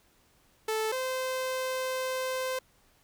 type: tone pair in turn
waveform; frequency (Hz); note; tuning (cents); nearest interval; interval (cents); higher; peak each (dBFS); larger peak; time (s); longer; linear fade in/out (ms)
sawtooth; 438 / 517.1; A4 / C5; -8 / -20; minor third; 288; second; -24 / -26; first; 0.68-0.92 / 0.92-2.59; second; 5
effects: pink hiss -65 dBFS RMS until 3.03 s